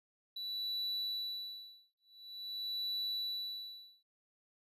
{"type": "tone with tremolo", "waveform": "triangle", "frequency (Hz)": 3951, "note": "B7", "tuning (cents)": 0, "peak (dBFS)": -33, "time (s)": [0.36, 4.03], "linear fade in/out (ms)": 5, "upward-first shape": "sine", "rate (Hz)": 0.47, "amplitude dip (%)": 100, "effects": ["noise-tail reverb RT60 0.1 s tail -22 dB re dry", "resampled to 32000 Hz"]}